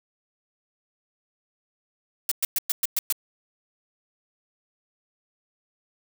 blue noise bursts, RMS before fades -23 dBFS, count 7, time 2.29-3.125 s, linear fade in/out 2 ms, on 25 ms, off 110 ms, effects none

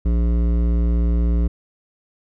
sine tone with hard clipping, 58.27 Hz, A#1, in tune, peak -17 dBFS, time 0.05-1.48 s, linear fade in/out 10 ms, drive 13 dB, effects none

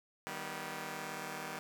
5% pulse chord, Eb augmented, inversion none, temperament just, 155.56 / 194.45 / 243.1 Hz, Eb3 / G3 / B3, 0 / -14 / -27 cents, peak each -34 dBFS, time 0.27-1.59 s, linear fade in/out 0 ms, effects none

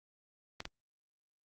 clicks, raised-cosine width 0.2 ms, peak -21 dBFS, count 2, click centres 0.604 / 0.654 s, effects Opus 32 kbps

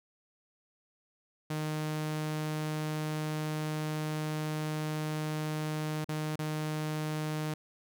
sawtooth tone with dropouts, 154 Hz, D#3, 17 cents flat, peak -28 dBFS, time 1.5-7.54 s, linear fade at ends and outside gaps 5 ms, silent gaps 6.045-6.088 / 6.358-6.39 s, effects none

